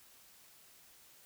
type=silence; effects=white hiss -61 dBFS RMS until 1.25 s